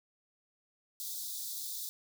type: high-pass noise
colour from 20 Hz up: white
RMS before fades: -40 dBFS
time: 1-1.89 s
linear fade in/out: 0 ms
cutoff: 3500 Hz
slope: 96 dB/octave
effects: none